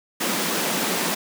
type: high-pass noise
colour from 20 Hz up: pink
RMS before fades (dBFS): -24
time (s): 0.2-1.15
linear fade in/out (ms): 10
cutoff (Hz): 170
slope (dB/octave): 48
effects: none